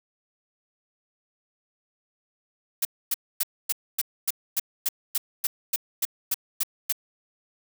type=noise bursts; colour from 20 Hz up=blue; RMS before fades=-24 dBFS; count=15; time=2.82-6.925 s; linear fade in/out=5 ms; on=31 ms; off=260 ms; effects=none